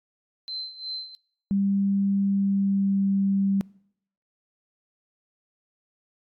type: tone with tremolo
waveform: sine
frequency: 4087 Hz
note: C8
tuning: 41 cents flat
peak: -29 dBFS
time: 0.48-1.15 s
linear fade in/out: 0 ms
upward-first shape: sine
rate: 2.8 Hz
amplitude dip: 80%
type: tone with pitch glide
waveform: sine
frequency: 197.8 to 196.21 Hz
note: G3 to G3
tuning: +16 to +2 cents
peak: -20 dBFS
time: 1.51-3.61 s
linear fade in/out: 0 ms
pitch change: -14 cents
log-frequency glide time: 2.21-3.05 s
effects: noise-tail reverb RT60 0.7 s tail -24 dB re dry + AAC 64 kbps